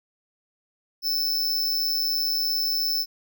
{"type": "tone with amplitude modulation", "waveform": "square", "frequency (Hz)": 5274, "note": "E8", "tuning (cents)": 0, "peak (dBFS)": -20, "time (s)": [1.02, 3.06], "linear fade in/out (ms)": 50, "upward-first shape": "sine", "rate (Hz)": 157, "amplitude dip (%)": 60, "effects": []}